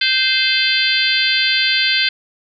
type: harmonic tone with a mistuned harmonic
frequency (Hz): 520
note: C5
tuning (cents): -11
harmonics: 3 / 4 / 5 / 6 / 7 / 8 / 9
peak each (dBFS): -21 / -21 / -21 / -21 / -21 / -21 / -21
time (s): 0.01-2.09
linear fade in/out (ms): 5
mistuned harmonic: 7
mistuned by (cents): -63
effects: none